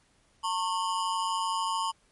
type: ring-modulated tone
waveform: square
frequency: 1000 Hz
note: B5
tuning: 21 cents sharp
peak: -25 dBFS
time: 0.43-1.92 s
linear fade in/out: 20 ms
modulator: 93.6 Hz
effects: pink hiss -66 dBFS RMS until 2.11 s + MP3 48 kbps